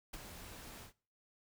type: noise with ADSR envelope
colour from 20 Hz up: pink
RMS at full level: -45 dBFS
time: 0.13-0.93 s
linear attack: 9 ms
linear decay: 30 ms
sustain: -6 dB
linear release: 110 ms
effects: noise-tail reverb RT60 0.4 s tail -21 dB re dry